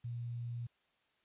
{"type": "tone with quantisation", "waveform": "sine", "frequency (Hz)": 119.1, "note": "A#2", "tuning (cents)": 38, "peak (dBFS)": -38, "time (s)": [0.04, 0.67], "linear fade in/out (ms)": 10, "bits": 11, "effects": ["white hiss -75 dBFS RMS until 1.24 s", "resampled to 8000 Hz"]}